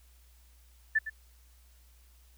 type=tone with echo; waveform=sine; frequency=1760 Hz; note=A6; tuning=in tune; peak=-22 dBFS; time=0.95-0.99 s; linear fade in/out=10 ms; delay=110 ms; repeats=1; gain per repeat=-12 dB; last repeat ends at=1.1 s; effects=added 60 Hz sine -57 dBFS peak until 2.37 s + white hiss -66 dBFS RMS until 2.37 s